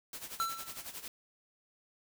white noise with tremolo, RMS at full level -42 dBFS, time 0.13-1.08 s, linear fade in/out 2 ms, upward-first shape sine, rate 11 Hz, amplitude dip 75%
square tone with exponential decay, 1341 Hz, E6, 29 cents sharp, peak -29 dBFS, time 0.4-0.85 s, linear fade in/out 0 ms, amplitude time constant 96 ms
effects none

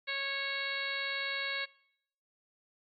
harmonic tone, 551 Hz, C#5, 11 cents flat, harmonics 1 / 2 / 3 / 4 / 5 / 6 / 7 / 8, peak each -45 / -46 / -38 / -36 / -43 / -46 / -40 / -44 dBFS, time 0.07-1.66 s, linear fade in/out 20 ms, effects noise-tail reverb RT60 0.7 s tail -22 dB re dry + MP3 64 kbps

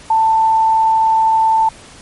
sine tone, 888 Hz, A5, 16 cents sharp, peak -9 dBFS, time 0.1-1.69 s, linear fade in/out 5 ms, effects pink hiss -39 dBFS RMS until 2.01 s + MP3 48 kbps

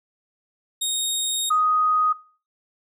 20% pulse / sine tone pair in turn, 3729 / 1248.4 Hz, A#7 / D#6, 0 / +5 cents, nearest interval octave + perfect fifth, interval 1895 cents, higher first, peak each -16 dBFS, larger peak neither, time 0.81-1.5 / 1.5-2.13 s, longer first, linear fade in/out 10 ms, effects noise-tail reverb RT60 0.4 s tail -21 dB re dry

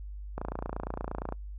click train, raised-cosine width 1 ms, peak -20 dBFS, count 28, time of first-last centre 0.38-1.324 s, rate 28.6 Hz, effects noise-tail reverb RT60 0.1 s tail -26 dB re dry + added 50 Hz sine -38 dBFS peak until 1.58 s

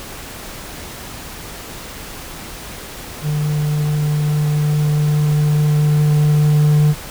triangle tone with level ramp, 149.6 Hz, D3, 32 cents sharp, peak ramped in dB -14 to -7 dBFS, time 3.22-6.95 s, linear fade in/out 50 ms, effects pink hiss -32 dBFS RMS until 7.1 s

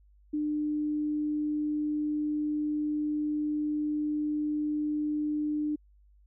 sine tone, 300 Hz, D4, 37 cents sharp, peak -27 dBFS, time 0.33-5.76 s, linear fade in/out 10 ms, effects added 50 Hz sine -57 dBFS peak until 6.26 s

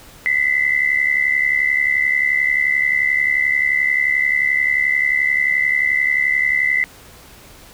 sine tone pair together, 1984.6 / 2056 Hz, B6 / C7, +8 / -31 cents, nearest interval minor second, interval 61 cents, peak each -17 dBFS, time 0.26-6.84 s, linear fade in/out 0 ms, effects pink hiss -43 dBFS RMS until 7.73 s

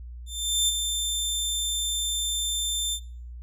20% pulse tone with ADSR envelope, 3570 Hz, A7, 24 cents sharp, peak -14 dBFS, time 0.26-3 s, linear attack 420 ms, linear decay 28 ms, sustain -6 dB, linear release 67 ms, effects noise-tail reverb RT60 0.6 s tail -24 dB re dry + added 60 Hz sine -37 dBFS peak until 3.42 s

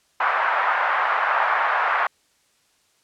white band-pass noise, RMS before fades -21 dBFS, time 0.2-2.07 s, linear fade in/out 5 ms, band 740 to 1600 Hz, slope 24 dB/octave, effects white hiss -63 dBFS RMS until 3.03 s + low-pass 9000 Hz 12 dB/octave

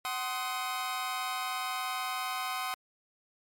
sawtooth chord, C diminished, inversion second, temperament just, 753.5 / 1046.5 / 1255.8 Hz, Gb5 / C6 / Eb6, +31 / 0 / +16 cents, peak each -33 dBFS, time 0.05-2.74 s, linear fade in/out 0 ms, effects MP3 64 kbps

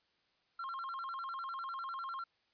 triangle tone with vibrato, 1208 Hz, D6, 48 cents sharp, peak -37 dBFS, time 0.59-2.24 s, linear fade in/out 5 ms, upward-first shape square, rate 10 Hz, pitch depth 210 cents each way, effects white hiss -75 dBFS RMS until 2.53 s + resampled to 11025 Hz

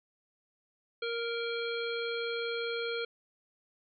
harmonic tone, 466.2 Hz, A#4, in tune, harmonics 1 / 3 / 5 / 7 / 9, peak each -34 / -39 / -41 / -42 / -44 dBFS, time 1.02-3.05 s, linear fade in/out 5 ms, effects none

